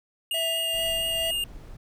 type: tone with vibrato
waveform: square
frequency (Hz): 2830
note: F7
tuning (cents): +22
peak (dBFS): -26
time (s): 0.31-1.44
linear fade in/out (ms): 2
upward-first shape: sine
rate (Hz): 4.3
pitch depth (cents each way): 11
type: tone with tremolo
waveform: square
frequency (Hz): 659.3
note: E5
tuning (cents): 0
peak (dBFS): -30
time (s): 0.34-1.31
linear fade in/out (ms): 5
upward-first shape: sine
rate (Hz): 2.4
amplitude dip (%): 50
type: noise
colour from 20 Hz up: brown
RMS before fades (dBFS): -42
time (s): 0.73-1.77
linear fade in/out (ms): 10
effects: none